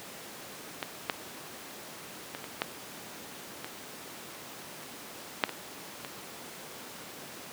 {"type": "clicks", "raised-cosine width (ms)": 0.3, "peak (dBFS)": [-15, -10, -21, -23, -11, -20, -29, -6, -19, -22], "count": 10, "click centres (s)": [0.828, 1.098, 2.349, 2.442, 2.619, 3.645, 4.831, 5.438, 5.493, 6.048], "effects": ["pink hiss -44 dBFS RMS until 7.52 s", "high-pass 200 Hz 12 dB/octave"]}